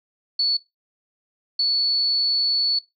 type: tone bursts at uneven times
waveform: sine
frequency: 4435 Hz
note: C#8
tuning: in tune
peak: -17 dBFS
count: 2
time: 0.39-0.57 / 1.59-2.79 s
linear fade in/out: 5 ms
effects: noise-tail reverb RT60 0.2 s tail -21 dB re dry